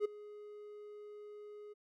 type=tone with ADSR envelope; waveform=triangle; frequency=417.5 Hz; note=G#4; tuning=9 cents sharp; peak=-26 dBFS; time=0-1.74 s; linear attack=49 ms; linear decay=11 ms; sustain=-20 dB; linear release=19 ms; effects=none